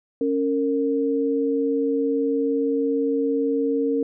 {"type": "tone pair together", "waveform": "sine", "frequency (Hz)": [277.2, 459.6], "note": ["C#4", "A#4"], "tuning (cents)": [0, -25], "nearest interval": "major sixth", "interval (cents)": 875, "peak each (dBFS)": -22, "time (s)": [0.21, 4.03], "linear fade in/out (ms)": 2, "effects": []}